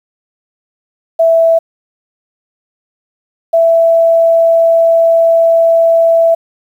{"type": "tone pair in turn", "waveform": "sine", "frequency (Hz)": [659.3, 663.1], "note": ["E5", "E5"], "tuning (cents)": [0, 10], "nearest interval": "unison", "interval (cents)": 10, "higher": "second", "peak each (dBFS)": -5, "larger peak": "neither", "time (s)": [[1.19, 1.59], [3.53, 6.35]], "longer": "second", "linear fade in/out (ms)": 10, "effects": ["7-bit"]}